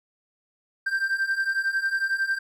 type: beating tone pair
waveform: triangle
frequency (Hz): 1568 / 1579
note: G6 / G6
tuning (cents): 0 / +12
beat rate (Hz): 11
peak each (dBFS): -26 / -23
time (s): 0.86-2.39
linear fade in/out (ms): 10
effects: none